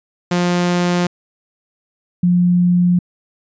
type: tone pair in turn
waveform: sawtooth / sine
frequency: 176.5 / 177.19 Hz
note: F3 / F3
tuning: +19 / +25 cents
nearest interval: unison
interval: 6 cents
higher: second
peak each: -10 dBFS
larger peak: neither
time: 0.31-1.07 / 2.23-2.99 s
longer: neither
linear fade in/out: 5 ms
effects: resampled to 16000 Hz